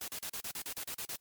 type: noise bursts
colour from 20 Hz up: white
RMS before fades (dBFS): -40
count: 11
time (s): 0.01-1.16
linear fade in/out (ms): 2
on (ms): 70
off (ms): 38
effects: white hiss -75 dBFS RMS until 1.2 s + MP3 96 kbps